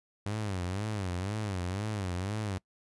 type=tone with vibrato; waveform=sawtooth; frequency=98 Hz; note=G2; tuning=in tune; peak=-28 dBFS; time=0.26-2.58 s; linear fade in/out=0 ms; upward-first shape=sine; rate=2 Hz; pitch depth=180 cents each way; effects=noise-tail reverb RT60 0.1 s tail -23 dB re dry + resampled to 24000 Hz